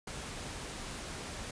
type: noise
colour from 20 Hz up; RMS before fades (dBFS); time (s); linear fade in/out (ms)
pink; -42; 0.07-1.51; 5
effects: resampled to 22050 Hz